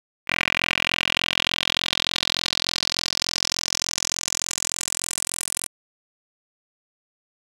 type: tone with band-pass filter sweep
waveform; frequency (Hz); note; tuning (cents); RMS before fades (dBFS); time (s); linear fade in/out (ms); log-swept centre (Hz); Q
10% pulse; 43.4; F1; -10; -26; 0.27-5.68; 20; 2300 to 9500; 3.5
effects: 7-bit